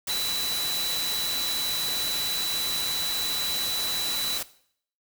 sine tone in noise, 3962 Hz, B7, 5 cents sharp, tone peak -27 dBFS, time 0.09-4.38 s, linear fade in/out 5 ms, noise white, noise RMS -31 dBFS, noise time 0.07-4.43 s, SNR +1 dB, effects noise-tail reverb RT60 0.6 s tail -17 dB re dry

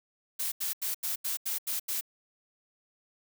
blue noise bursts, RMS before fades -32 dBFS, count 8, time 0.39-2.011 s, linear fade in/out 10 ms, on 130 ms, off 83 ms, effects none

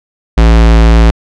square tone, 56.1 Hz, A1, 34 cents sharp, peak -3 dBFS, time 0.37-1.11 s, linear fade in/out 10 ms, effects low-pass 5000 Hz 12 dB/octave

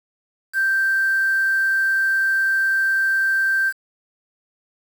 sine tone with quantisation, 1568 Hz, G6, in tune, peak -16 dBFS, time 0.53-3.73 s, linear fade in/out 50 ms, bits 6, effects none

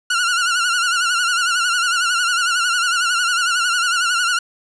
sawtooth tone with vibrato, 1418 Hz, F6, 26 cents sharp, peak -12 dBFS, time 0.1-4.39 s, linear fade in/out 5 ms, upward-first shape sine, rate 11 Hz, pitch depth 79 cents each way, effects resampled to 22050 Hz + 8-bit

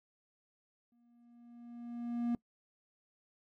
triangle tone with exponential growth, 237.6 Hz, A#3, 33 cents sharp, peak -27 dBFS, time 0.92-2.35 s, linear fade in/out 2 ms, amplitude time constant 310 ms, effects noise-tail reverb RT60 0.1 s tail -22 dB re dry

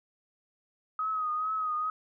sine tone with vibrato, 1260 Hz, D#6, 21 cents sharp, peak -28 dBFS, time 0.99-1.9 s, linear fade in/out 2 ms, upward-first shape triangle, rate 2.3 Hz, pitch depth 53 cents each way, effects none

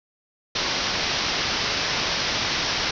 white low-pass noise, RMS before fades -25 dBFS, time 0.55-2.91 s, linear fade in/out 5 ms, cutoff 5800 Hz, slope 96 dB/octave, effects none

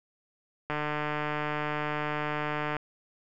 click train, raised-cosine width 0.5 ms, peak -16 dBFS, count 311, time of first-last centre 0.7-2.767 s, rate 150 Hz, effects none

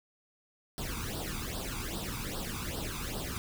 pink noise with flanger, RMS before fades -37 dBFS, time 0.78-3.38 s, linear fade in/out 0 ms, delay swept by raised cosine 0.22 to 0.85 ms, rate 2.5 Hz, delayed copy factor +0.8, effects none

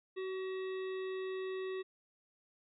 harmonic tone with a mistuned harmonic, 377.1 Hz, F#4, 33 cents sharp, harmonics 1 / 3 / 5 / 7 / 9 / 10, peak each -37 / -52 / -51 / -55 / -61 / -58 dBFS, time 0.16-1.83 s, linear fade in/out 20 ms, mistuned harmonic 5, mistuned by +18 cents, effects none

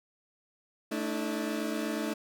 30% pulse chord, A suspended fourth, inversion none, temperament equal with one note detuned, 220 / 293.7 / 321.9 Hz, A3 / D4 / E4, 0 / 0 / -41 cents, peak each -32 / -33 / -33 dBFS, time 0.91-2.14 s, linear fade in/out 10 ms, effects none

